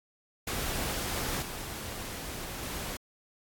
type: noise with level steps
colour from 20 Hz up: pink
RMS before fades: -33 / -39 / -37 dBFS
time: 0.47-2.97 s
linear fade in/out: 5 ms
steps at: 1.42 / 2.63 s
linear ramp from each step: 2 ms
effects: AAC 64 kbps